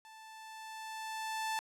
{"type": "tone with level ramp", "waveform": "sawtooth", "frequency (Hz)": 880, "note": "A5", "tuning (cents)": 0, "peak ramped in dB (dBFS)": [-49, -29], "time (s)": [0.05, 1.59], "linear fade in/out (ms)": 0, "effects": ["low-pass 12000 Hz 12 dB/octave"]}